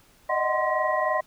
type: tone cluster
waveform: sine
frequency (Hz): 607 / 630 / 744 / 1043 / 1909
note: D#5 / D#5 / F#5 / C6 / A#6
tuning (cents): -43 / +21 / +9 / -6 / +41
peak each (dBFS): -29 / -28 / -29 / -26 / -30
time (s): 0.29-1.21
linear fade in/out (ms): 10
effects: pink hiss -58 dBFS RMS until 1.26 s